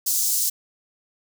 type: high-pass noise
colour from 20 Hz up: pink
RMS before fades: -22 dBFS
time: 0.06-0.5 s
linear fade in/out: 10 ms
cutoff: 5700 Hz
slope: 24 dB/octave
effects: none